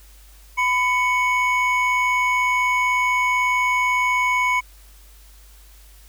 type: tone pair together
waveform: triangle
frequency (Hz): 1002.3 / 2221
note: B5 / C#7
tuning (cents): +25 / +3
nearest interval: octave + major second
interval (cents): 1378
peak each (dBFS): -18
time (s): 0.57-4.61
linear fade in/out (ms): 20
effects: added 50 Hz sine -45 dBFS peak until 6.08 s + white hiss -52 dBFS RMS until 6.08 s